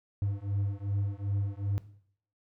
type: beating tone pair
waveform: triangle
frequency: 98.9 / 101.5 Hz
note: G2 / G#2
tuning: +16 / -39 cents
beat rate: 2.6 Hz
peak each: -30 dBFS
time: 0.22-1.78 s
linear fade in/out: 0 ms
effects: noise-tail reverb RT60 0.6 s tail -17 dB re dry